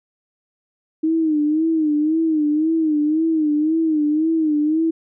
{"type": "tone with vibrato", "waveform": "sine", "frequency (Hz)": 311.1, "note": "D#4", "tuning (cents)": 0, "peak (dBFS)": -15, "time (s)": [1.03, 4.91], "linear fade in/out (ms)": 10, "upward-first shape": "sine", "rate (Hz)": 1.9, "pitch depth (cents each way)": 84, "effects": []}